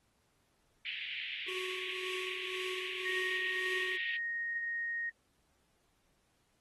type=band-pass noise; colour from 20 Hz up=white; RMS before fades=-41 dBFS; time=0.85-4.17 s; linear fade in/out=5 ms; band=2000 to 3200 Hz; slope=48 dB/octave
type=tone with tremolo; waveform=square; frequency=370.5 Hz; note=F#4; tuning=2 cents sharp; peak=-39 dBFS; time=1.48-3.97 s; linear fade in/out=5 ms; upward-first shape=triangle; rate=1.9 Hz; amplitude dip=70%
type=tone; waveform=sine; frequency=1864.7 Hz; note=A#6; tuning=in tune; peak=-34 dBFS; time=3.05-5.1 s; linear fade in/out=10 ms
effects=pink hiss -75 dBFS RMS until 6.6 s + AAC 32 kbps